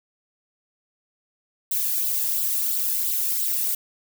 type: noise with flanger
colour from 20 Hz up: violet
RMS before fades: -24 dBFS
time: 1.71-3.75 s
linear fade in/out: 5 ms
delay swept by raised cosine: 0.23 to 1.16 ms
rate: 2.9 Hz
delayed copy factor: +0.5
effects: none